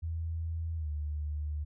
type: tone with pitch glide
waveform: sine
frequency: 82 to 74.76 Hz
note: E2 to D2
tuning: -9 to +31 cents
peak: -32 dBFS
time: 0.02-1.65 s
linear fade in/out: 20 ms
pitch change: -160 cents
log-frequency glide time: 0.76-0.89 s
effects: none